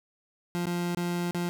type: tone with dropouts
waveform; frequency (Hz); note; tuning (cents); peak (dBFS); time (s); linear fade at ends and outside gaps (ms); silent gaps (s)
30% pulse; 174.61; F3; 0; -25; 0.55-1.49; 0; 0.656-0.668 / 0.948-0.971 / 1.31-1.347
effects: none